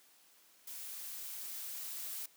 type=noise with level ramp; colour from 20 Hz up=blue; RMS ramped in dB=-46 to -42 dBFS; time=0.67-2.26 s; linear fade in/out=5 ms; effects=white hiss -65 dBFS RMS until 2.36 s + high-pass 200 Hz 12 dB/octave